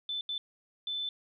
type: tone bursts at uneven times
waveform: sine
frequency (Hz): 3520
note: A7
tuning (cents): 0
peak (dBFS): -32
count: 3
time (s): 0.09-0.21 / 0.29-0.38 / 0.87-1.09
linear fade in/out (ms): 2
effects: none

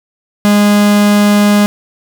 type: tone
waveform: 45% pulse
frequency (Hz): 206.2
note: G#3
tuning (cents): -12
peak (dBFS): -6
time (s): 0.45-1.66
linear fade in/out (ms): 0
effects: none

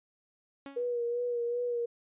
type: tone with exponential decay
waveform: sawtooth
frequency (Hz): 277.2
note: C#4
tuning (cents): 0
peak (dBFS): -36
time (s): 0.66-0.95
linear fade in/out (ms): 1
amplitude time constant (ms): 62
type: tone with vibrato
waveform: sine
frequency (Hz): 480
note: B4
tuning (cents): -49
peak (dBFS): -29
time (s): 0.76-1.86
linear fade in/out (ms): 10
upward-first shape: sine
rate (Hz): 2.6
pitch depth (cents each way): 31
effects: resampled to 8000 Hz

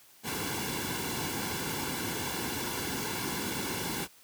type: noise with comb filter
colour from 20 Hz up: pink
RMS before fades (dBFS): -34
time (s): 0.23-4.08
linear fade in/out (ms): 50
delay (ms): 1.6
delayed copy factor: -0.65
effects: white hiss -58 dBFS RMS until 4.23 s + high-pass 80 Hz 12 dB/octave

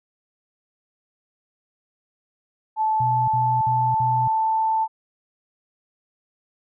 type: tone with pitch glide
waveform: sine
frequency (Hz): 872 to 884.2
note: A5 to A5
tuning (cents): -16 to +8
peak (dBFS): -18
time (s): 2.76-4.88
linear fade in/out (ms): 50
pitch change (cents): +24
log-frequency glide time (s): 2.98-4.52
type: tone bursts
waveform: sine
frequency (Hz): 123.8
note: B2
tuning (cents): +5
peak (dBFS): -24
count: 4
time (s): 3-4.279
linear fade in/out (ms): 5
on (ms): 280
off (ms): 53
effects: none

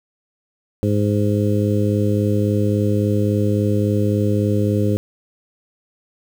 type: harmonic tone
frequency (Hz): 103.6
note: G#2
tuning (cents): -4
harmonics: 1 / 2 / 3 / 4 / 5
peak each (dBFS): -18 / -21 / -23 / -24 / -25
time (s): 0.83-4.97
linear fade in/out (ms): 0
effects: 7-bit

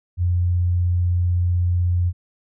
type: tone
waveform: sine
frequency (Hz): 88.4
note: F2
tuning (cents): +22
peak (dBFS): -16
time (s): 0.17-2.13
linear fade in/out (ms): 50
effects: none

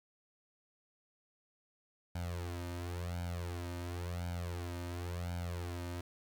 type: tone with flanger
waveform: sawtooth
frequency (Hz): 87.31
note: F2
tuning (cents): 0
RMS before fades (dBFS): -40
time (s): 2.15-6.01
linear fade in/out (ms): 5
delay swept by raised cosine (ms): 1.3 to 3.3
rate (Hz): 0.94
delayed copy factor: +0.9
effects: 11-bit

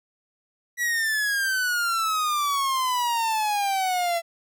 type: exponential sweep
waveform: 45% pulse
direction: down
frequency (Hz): 1951 to 670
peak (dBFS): -22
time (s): 0.77-4.22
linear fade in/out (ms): 50
effects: none

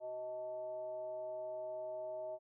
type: tone with frequency modulation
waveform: sine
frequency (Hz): 629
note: D#5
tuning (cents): +19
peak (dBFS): -40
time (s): 0-2.39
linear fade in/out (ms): 50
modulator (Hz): 255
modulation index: 0.43
effects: none

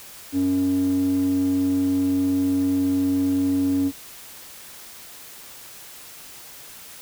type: tone with band-pass filter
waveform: square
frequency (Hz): 92.5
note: F#2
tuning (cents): 0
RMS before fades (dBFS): -21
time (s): 0.32-3.92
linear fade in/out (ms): 50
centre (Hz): 290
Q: 7.2
effects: white hiss -42 dBFS RMS until 7.01 s

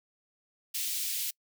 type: high-pass noise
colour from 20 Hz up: white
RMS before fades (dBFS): -33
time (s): 0.74-1.31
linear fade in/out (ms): 10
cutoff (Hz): 2500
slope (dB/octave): 24
effects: noise-tail reverb RT60 0.1 s tail -26 dB re dry

